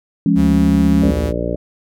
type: chord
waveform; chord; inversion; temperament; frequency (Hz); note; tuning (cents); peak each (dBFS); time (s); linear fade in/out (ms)
sine; Db major; first; just; 173.24 / 207.9 / 277.2; F3 / Ab3 / Db4; -14 / +2 / 0; -15; 0.26-1.11; 2
type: tone with pitch glide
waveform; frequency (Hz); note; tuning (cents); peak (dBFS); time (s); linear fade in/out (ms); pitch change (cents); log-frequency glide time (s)
square; 75 to 75.57; D2 to D#2; +37 to -50; -19; 0.35-1.33; 50; +13; 0.86-1.08
type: harmonic tone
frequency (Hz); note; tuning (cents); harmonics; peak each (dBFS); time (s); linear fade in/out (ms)
59; A#1; +22; 1 / 2 / 3 / 4 / 5 / 6 / 7 / 8 / 9 / 10; -25 / -28 / -26 / -31 / -26 / -30 / -28 / -28 / -28 / -25; 1.02-1.56; 5
effects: none